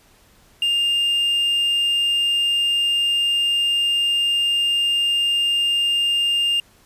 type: tone with quantisation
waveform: triangle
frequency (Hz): 2808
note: F7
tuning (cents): +9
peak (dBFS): -15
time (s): 0.62-6.6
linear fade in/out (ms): 2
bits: 7
effects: pink hiss -54 dBFS RMS until 6.85 s + resampled to 32000 Hz